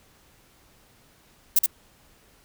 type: noise with echo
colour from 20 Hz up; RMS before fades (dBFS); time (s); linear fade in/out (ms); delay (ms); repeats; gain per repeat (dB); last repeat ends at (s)
violet; -17; 1.56-1.59; 5; 72; 1; -3; 1.662
effects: pink hiss -58 dBFS RMS until 2.44 s